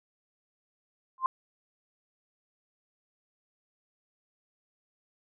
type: tone with exponential growth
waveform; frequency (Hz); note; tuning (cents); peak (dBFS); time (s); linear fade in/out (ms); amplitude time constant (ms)
sine; 1046.5; C6; 0; -18; 1.18-1.26; 1; 17
effects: none